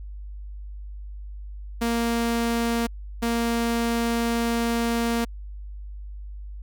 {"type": "tone bursts at uneven times", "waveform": "sawtooth", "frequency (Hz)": 233, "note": "A#3", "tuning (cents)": -1, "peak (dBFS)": -18, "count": 2, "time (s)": [[1.81, 2.87], [3.22, 5.25]], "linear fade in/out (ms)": 10, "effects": ["added 50 Hz sine -34 dBFS peak until 6.62 s"]}